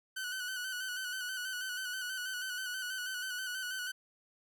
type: tone with vibrato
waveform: sawtooth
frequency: 1499 Hz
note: F#6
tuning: 22 cents sharp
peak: -33 dBFS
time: 0.16-3.92 s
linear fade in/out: 10 ms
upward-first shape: square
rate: 6.2 Hz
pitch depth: 37 cents each way
effects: none